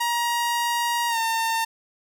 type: tone with pitch glide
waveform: sawtooth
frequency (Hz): 947 to 906.3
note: A#5 to A#5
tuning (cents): +27 to -49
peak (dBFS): -18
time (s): 0-1.65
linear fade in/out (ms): 10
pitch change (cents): -76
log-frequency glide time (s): 1.08-1.18
effects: none